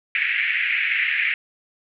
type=band-pass noise; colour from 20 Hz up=white; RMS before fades=-22 dBFS; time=0.15-1.34 s; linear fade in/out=2 ms; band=1800 to 2500 Hz; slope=48 dB/octave; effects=none